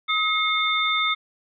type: tone cluster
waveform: sine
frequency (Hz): 1268 / 2158 / 3592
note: D#6 / C#7 / A7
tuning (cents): +32 / -47 / +35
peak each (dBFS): -24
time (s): 0.08-1.15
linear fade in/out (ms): 20
effects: none